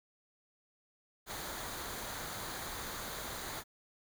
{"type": "noise with comb filter", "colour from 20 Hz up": "pink", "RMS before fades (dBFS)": -42, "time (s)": [1.26, 3.64], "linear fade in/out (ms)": 50, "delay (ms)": 0.37, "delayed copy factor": -0.5, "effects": []}